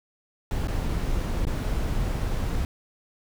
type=noise with dropouts; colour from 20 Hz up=brown; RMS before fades=-26 dBFS; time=0.51-2.65 s; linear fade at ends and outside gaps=1 ms; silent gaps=0.673-0.682 / 1.452-1.469 s; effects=none